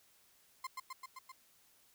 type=tone with echo; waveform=35% pulse; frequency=1046.5 Hz; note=C6; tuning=in tune; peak=-37 dBFS; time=0.64-0.67 s; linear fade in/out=5 ms; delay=130 ms; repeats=5; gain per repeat=-2 dB; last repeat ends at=1.32 s; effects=white hiss -68 dBFS RMS until 1.94 s